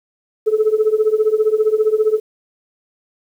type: tone with tremolo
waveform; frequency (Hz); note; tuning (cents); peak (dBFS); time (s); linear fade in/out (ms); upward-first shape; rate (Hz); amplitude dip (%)
sine; 433; A4; -28; -7; 0.46-2.2; 20; triangle; 15; 95
effects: tanh soft clip ceiling -6 dBFS + 8-bit